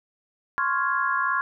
sine chord, Db major seventh, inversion third, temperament equal, 1046.5 / 1108.7 / 1396.9 / 1661.2 Hz, C6 / Db6 / F6 / Ab6, 0 / 0 / 0 / 0 cents, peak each -27 dBFS, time 0.58-1.41 s, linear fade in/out 0 ms, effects none

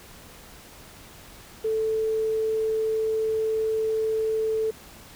sine tone, 440 Hz, A4, in tune, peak -22 dBFS, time 1.64-4.71 s, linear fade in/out 10 ms, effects pink hiss -47 dBFS RMS until 5.15 s

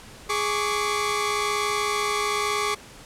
sawtooth tone cluster, 416.3 / 1112 / 1173 / 2048 Hz, G#4 / C#6 / D6 / C7, +4 / +5 / -2 / -38 cents, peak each -24 / -24 / -24 / -30 dBFS, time 0.29-2.75 s, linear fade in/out 10 ms, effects pink hiss -45 dBFS RMS until 3.05 s + low-pass 10000 Hz 12 dB/octave

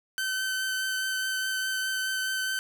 sawtooth tone with vibrato, 1533 Hz, G6, 39 cents flat, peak -24 dBFS, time 0.18-2.59 s, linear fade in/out 0 ms, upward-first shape triangle, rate 4.8 Hz, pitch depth 12 cents each way, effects none

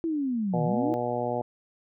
sine linear two-way sweep, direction down then up, 336.9 to 146.83 to 336.9 Hz, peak -25 dBFS, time 0.04-0.94 s, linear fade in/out 0 ms, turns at 0.64 s
harmonic tone, 121.4 Hz, B2, 29 cents flat, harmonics 1 / 2 / 3 / 4 / 5 / 6 / 7, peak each -37 / -35 / -36 / -32 / -32 / -33 / -35 dBFS, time 0.53-1.42 s, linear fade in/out 10 ms
effects none

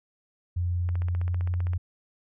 sine tone with pitch glide, 87.9 to 88.61 Hz, F2 to F2, +12 to +26 cents, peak -24 dBFS, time 0.56-1.78 s, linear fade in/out 10 ms, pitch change +14 cents, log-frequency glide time 1.17-1.38 s
click train, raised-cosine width 0.5 ms, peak -27 dBFS, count 14, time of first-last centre 0.89-1.734 s, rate 15.4 Hz
effects none

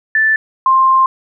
sine tone pair in turn, 1759 / 1054.1 Hz, A6 / C6, -1 / +13 cents, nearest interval major sixth, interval 886 cents, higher first, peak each -9 / -7 dBFS, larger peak second, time 0.15-0.36 / 0.66-1.06 s, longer second, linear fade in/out 2 ms, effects none

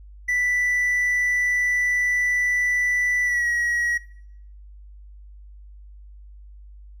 triangle tone with pitch glide, 1975.5 to 1908.2 Hz, B6 to A#6, 0 to +40 cents, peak -18 dBFS, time 0.28-3.98 s, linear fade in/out 10 ms, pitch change -60 cents, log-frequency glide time 3.24-3.46 s, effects noise-tail reverb RT60 0.7 s tail -21 dB re dry + added 50 Hz sine -41 dBFS peak until 7 s

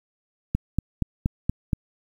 click train, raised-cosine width 5 ms, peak -9 dBFS, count 6, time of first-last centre 0.55-1.732 s, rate 4.23 Hz, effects 8-bit

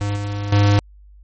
square tone with level steps, 102 Hz, G#2, 31 cents flat, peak -20 / -23 / -12 dBFS, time 0.01-0.79 s, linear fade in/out 0 ms, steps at 0.16 / 0.52 s, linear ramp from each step 5 ms, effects added 50 Hz sine -42 dBFS peak until 1.23 s + MP3 32 kbps

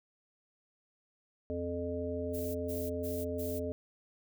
harmonic tone, 86.8 Hz, F2, 10 cents flat, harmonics 1 / 3 / 5 / 7, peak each -40 / -39 / -38 / -39 dBFS, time 1.5-3.72 s, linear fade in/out 0 ms
violet noise bursts, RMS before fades -45 dBFS, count 4, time 2.33-3.6 s, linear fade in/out 20 ms, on 220 ms, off 130 ms
effects none

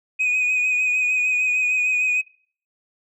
sine tone with vibrato, 2495 Hz, D#7, 4 cents sharp, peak -15 dBFS, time 0.19-2.22 s, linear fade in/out 20 ms, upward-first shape triangle, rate 6.6 Hz, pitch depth 34 cents each way, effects noise-tail reverb RT60 0.5 s tail -25 dB re dry + tanh soft clip ceiling -16 dBFS

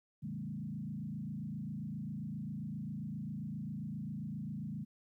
sine tone with frequency modulation, 179.9 Hz, F#3, 48 cents flat, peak -38 dBFS, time 0.22-4.85 s, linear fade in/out 20 ms, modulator 27.5 Hz, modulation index 1.9, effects 13-bit

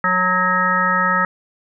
harmonic tone with a mistuned harmonic, 183.5 Hz, F#3, 14 cents flat, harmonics 1 / 3 / 5 / 7 / 9 / 10, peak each -25 / -27 / -24 / -17 / -23 / -21 dBFS, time 0.04-1.25 s, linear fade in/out 2 ms, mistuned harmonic 10, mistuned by +32 cents, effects none

